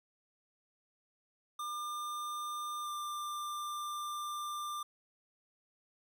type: tone with pitch glide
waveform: square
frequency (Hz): 1200 to 1190.3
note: D6 to D6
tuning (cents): +37 to +23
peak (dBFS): -38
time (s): 1.59-4.83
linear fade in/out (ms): 5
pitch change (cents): -14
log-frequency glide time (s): 2.83-2.89
effects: none